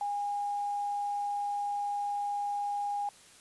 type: tone with quantisation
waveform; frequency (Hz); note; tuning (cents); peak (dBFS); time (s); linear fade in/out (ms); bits
sine; 816; G#5; -31; -30; 0.01-3.09; 2; 10
effects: white hiss -56 dBFS RMS until 3.4 s + resampled to 24000 Hz